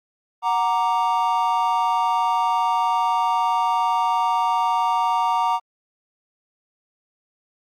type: chord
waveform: triangle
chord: Gb augmented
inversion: none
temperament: equal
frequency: 740 / 932.3 / 1174.7 Hz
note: Gb5 / Bb5 / D6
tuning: 0 / 0 / 0 cents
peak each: -22 / -18 / -23 dBFS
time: 0.42-5.6 s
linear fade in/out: 50 ms
effects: Opus 48 kbps